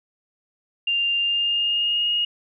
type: tone with pitch glide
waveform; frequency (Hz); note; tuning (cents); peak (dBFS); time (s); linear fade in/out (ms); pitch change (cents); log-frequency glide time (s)
sine; 2794 to 2866; F7 to F7; 0 to +44; -19; 0.87-2.25; 5; +44; 1.18-2.11
effects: none